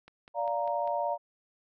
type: click train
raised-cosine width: 0.3 ms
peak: -34 dBFS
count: 5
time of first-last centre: 0.08-0.875 s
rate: 5.03 Hz
type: chord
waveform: sine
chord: Bb major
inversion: first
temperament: just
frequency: 582.7 / 699.2 / 932.3 Hz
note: D5 / F5 / Bb5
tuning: -14 / +2 / 0 cents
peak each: -32 dBFS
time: 0.34-1.18 s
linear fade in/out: 50 ms
effects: none